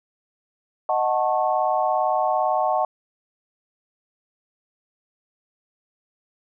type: chord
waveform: sine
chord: D# half-diminished seventh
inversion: none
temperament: equal with one note detuned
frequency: 622.3 / 740 / 880 / 1093.5 Hz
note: D#5 / F#5 / A5 / C#6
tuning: 0 / 0 / 0 / -24 cents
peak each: -24 / -22 / -25 / -27 dBFS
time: 0.89-2.85 s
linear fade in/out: 2 ms
effects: none